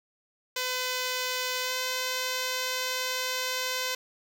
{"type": "tone with pitch glide", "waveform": "5% pulse", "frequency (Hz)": [506, 510.7], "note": ["B4", "C5"], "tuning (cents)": [42, -42], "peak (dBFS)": -17, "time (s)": [0.56, 3.95], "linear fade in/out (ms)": 5, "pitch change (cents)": 16, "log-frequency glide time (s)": [1.62, 1.72], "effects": []}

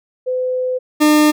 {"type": "tone pair in turn", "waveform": ["sine", "40% pulse"], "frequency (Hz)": [508, 302.1], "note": ["B4", "D4"], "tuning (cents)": [49, 49], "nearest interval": "major sixth", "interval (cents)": 900, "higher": "first", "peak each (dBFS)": [-16, -8], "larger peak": "second", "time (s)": [[0.26, 0.79], [1, 1.32]], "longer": "first", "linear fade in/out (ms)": 20, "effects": []}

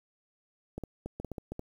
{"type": "clicks", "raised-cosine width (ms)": 2, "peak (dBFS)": -24, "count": 9, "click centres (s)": [0.78, 0.837, 1.06, 1.2, 1.247, 1.317, 1.382, 1.52, 1.594], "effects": ["9-bit"]}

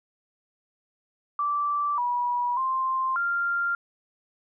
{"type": "tone with pitch steps", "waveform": "sine", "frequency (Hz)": [1166, 971, 1049, 1392], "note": ["D6", "B5", "C6", "F6"], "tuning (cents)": [-13, -30, 4, -6], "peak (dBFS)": -23, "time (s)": [1.39, 3.75], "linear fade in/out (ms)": 2, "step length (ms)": 590, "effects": []}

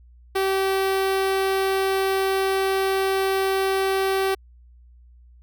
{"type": "tone with notch filter", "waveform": "sawtooth", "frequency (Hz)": 385.6, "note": "G4", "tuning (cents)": -28, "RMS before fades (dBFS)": -22, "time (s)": [0.35, 4.35], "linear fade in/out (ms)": 10, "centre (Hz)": 6900, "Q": 1.7, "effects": ["added 60 Hz sine -47 dBFS peak until 5.42 s"]}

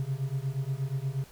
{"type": "beating tone pair", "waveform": "triangle", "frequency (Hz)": [130.81, 139.21], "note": ["C3", "C#3"], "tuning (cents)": [0, 8], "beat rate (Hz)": 8.4, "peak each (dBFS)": -30, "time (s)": [0, 1.24], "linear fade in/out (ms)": 0, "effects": ["pink hiss -54 dBFS RMS until 1.31 s"]}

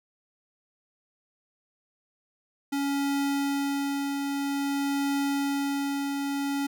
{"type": "tone with tremolo", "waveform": "square", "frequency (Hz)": 280, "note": "C#4", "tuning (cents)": 18, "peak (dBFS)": -25, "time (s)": [2.72, 6.67], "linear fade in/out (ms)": 10, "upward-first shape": "triangle", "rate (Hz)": 0.51, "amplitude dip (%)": 35, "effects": []}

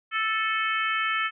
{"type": "harmonic tone with a mistuned harmonic", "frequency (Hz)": 440, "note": "A4", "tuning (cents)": 0, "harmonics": [3, 4, 5, 6, 7], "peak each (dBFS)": [-27, -29, -31, -33, -34], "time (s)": [0.11, 1.31], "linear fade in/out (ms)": 50, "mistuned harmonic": 6, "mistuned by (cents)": -35, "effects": []}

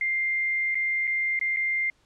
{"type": "tone with dropouts", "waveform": "sine", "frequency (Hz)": 2100, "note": "C7", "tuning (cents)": 6, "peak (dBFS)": -23, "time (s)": [0.01, 1.9], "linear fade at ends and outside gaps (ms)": 2, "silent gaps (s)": [[0.746, 0.753], [1.071, 1.075], [1.392, 1.412], [1.563, 1.569]], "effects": ["pink hiss -65 dBFS RMS until 2.05 s", "low-pass 7000 Hz 12 dB/octave"]}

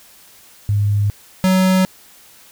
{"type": "tone pair in turn", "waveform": ["sine", "square"], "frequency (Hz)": [102.6, 186.98], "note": ["G#2", "F#3"], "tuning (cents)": [-21, 18], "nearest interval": "minor seventh", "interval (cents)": 1039, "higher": "second", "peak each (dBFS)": [-13, -12], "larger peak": "second", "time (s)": [[0.69, 1.1], [1.44, 1.85]], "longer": "neither", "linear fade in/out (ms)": 0, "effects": ["white hiss -46 dBFS RMS until 2.51 s"]}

